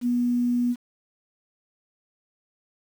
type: tone with quantisation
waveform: sine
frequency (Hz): 243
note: B3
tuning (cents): -28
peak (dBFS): -20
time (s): 0.01-0.76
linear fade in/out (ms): 50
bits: 8
effects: none